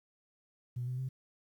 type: tone with pitch steps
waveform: sine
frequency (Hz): 122.5 / 126.53 / 130.69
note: B2 / B2 / C3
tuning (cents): -14 / +42 / -2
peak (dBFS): -33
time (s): 0.76-1.09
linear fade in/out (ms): 10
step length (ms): 110
effects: tanh soft clip ceiling -29 dBFS + 11-bit